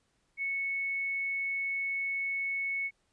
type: tone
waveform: sine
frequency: 2208 Hz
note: C#7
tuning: 7 cents flat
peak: -30 dBFS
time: 0.37-2.91 s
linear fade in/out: 50 ms
effects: pink hiss -74 dBFS RMS until 3.12 s + resampled to 22050 Hz